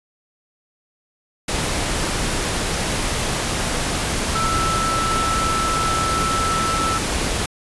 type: tone in noise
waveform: sine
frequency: 1321 Hz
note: E6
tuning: 3 cents sharp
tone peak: -20 dBFS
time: 4.35-6.98 s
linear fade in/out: 5 ms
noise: pink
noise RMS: -22 dBFS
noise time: 1.48-7.46 s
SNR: -1 dB
effects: resampled to 24000 Hz